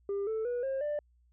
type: tone with pitch steps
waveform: sine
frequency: 399.4 / 440.6 / 486.1 / 536.2 / 591.6 Hz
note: G4 / A4 / B4 / C5 / D5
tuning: +32 / +2 / -28 / +42 / +13 cents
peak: -28 dBFS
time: 0.09-0.99 s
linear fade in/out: 2 ms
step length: 180 ms
effects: tanh soft clip ceiling -29 dBFS + added 60 Hz sine -63 dBFS peak until 1.32 s